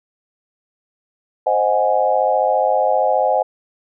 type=chord; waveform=sine; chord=Ab dominant seventh; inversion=first; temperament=equal with one note detuned; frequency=523.3 / 622.3 / 735.7 / 830.6 Hz; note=C5 / Eb5 / Gb5 / Ab5; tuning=0 / 0 / -10 / 0 cents; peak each=-19 dBFS; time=1.46-3.43 s; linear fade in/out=10 ms; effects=none